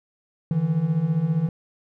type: beating tone pair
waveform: triangle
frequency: 149.3 / 164.3 Hz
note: D3 / E3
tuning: +29 / -5 cents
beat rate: 15 Hz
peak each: -23 / -19 dBFS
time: 0.51-1.49 s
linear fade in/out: 2 ms
effects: none